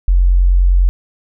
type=tone; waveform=sine; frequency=44.96 Hz; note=F#1; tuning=49 cents flat; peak=-7 dBFS; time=0.08-0.89 s; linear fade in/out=0 ms; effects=none